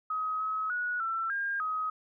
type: tone with pitch steps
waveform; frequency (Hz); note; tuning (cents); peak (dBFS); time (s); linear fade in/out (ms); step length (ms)
sine; 1266 / 1280 / 1461 / 1339 / 1610 / 1263; D#6 / D#6 / F#6 / E6 / G6 / D#6; +30 / +49 / -22 / +27 / +46 / +26; -29; 0.1-1.9; 5; 300
effects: none